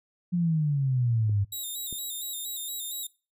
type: exponential sweep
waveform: sine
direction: down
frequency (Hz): 180 to 97.8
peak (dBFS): -22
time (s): 0.32-1.45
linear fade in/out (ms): 20
type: clicks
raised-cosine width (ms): 3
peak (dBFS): -29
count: 2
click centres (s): 1.295 / 1.927
type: tone with vibrato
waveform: 5% pulse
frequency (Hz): 3746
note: A#7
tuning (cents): +8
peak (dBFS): -26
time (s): 1.52-3.07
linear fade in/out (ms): 5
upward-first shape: square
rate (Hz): 4.3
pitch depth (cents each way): 51
effects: noise-tail reverb RT60 0.3 s tail -20 dB re dry